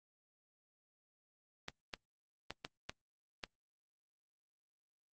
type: clicks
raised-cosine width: 0.2 ms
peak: -23 dBFS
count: 6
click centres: 1.684 / 1.938 / 2.506 / 2.649 / 2.895 / 3.438 s
effects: Opus 24 kbps